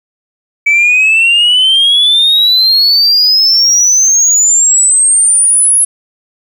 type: exponential sweep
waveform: sine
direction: up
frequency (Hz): 2287 to 10690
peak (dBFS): -3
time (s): 0.66-5.85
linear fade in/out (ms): 10
effects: tanh soft clip ceiling -3 dBFS + 7-bit